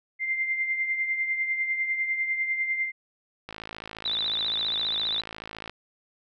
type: tone with tremolo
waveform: sine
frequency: 2093 Hz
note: C7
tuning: in tune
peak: -22 dBFS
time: 0.19-2.92 s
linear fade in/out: 50 ms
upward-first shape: triangle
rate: 10 Hz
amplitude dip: 60%
type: click train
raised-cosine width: 0.3 ms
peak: -21 dBFS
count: 121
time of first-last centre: 3.49-5.696 s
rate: 54.4 Hz
type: tone with vibrato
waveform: sine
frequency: 3729 Hz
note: A#7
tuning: in tune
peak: -25 dBFS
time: 4.05-5.21 s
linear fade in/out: 5 ms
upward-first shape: sine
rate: 15 Hz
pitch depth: 120 cents each way
effects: none